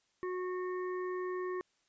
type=harmonic tone; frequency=365.7 Hz; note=F#4; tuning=20 cents flat; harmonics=1 / 3 / 5 / 6; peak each=-35 / -43 / -48 / -60 dBFS; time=0.23-1.61 s; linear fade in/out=0 ms; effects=white hiss -75 dBFS RMS until 1.88 s + resampled to 16000 Hz